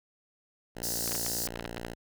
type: tone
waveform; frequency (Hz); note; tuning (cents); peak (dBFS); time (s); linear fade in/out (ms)
5% pulse; 58.27; A#1; 0; -27; 0.75-1.95; 20
type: high-pass noise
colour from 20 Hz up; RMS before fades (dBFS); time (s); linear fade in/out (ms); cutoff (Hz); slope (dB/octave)
pink; -33; 0.83-1.47; 0; 4500; 48
type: clicks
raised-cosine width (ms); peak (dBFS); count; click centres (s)
0.3; -19; 10; 1.077 / 1.119 / 1.152 / 1.264 / 1.475 / 1.559 / 1.596 / 1.653 / 1.771 / 1.849
effects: none